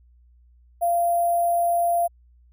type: tone with sample-and-hold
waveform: sine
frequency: 689 Hz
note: F5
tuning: 24 cents flat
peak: -18 dBFS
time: 0.81-2.08 s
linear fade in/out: 20 ms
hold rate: 11025 Hz
effects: added 60 Hz sine -52 dBFS peak until 2.52 s